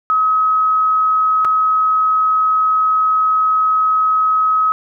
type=tone with dropouts; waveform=sine; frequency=1275 Hz; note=D#6; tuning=42 cents sharp; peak=-11 dBFS; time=0.1-4.72 s; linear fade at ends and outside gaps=0 ms; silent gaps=1.447-1.451 s; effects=none